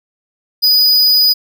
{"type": "tone", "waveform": "square", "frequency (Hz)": 4957, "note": "D#8", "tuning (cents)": -7, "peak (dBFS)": -8, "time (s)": [0.62, 1.34], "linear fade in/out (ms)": 20, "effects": []}